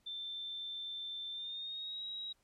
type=tone with pitch glide; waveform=sine; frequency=3556 to 3833 Hz; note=A7 to A#7; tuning=+18 to +47 cents; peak=-40 dBFS; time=0.06-2.33 s; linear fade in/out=10 ms; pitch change=+129 cents; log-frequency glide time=1.31-2.01 s; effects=pink hiss -75 dBFS RMS until 2.43 s + low-pass 12000 Hz 12 dB/octave